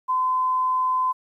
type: tone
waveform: sine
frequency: 1023 Hz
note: C6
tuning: 39 cents flat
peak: -19 dBFS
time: 0.08-1.13 s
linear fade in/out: 20 ms
effects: 10-bit